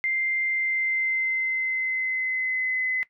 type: tone with pitch glide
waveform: sine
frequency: 2093 to 2030 Hz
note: C7 to B6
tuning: 0 to +47 cents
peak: -23 dBFS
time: 0.04-3.03 s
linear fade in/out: 0 ms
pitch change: -53 cents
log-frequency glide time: 0.43-2.83 s
effects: noise-tail reverb RT60 0.1 s tail -17 dB re dry